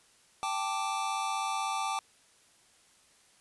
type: chord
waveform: square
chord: G suspended second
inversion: none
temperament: equal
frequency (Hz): 784 / 880 / 1174.7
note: G5 / A5 / D6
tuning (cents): 0 / 0 / 0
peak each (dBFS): -36 / -36 / -35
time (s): 0.43-1.99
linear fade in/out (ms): 0
effects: white hiss -63 dBFS RMS until 3.4 s + resampled to 24000 Hz